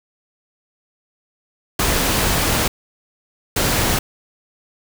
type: noise bursts at uneven times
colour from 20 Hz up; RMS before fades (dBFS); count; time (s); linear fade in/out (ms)
pink; -18; 2; 1.79-2.68 / 3.56-3.99; 5
effects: none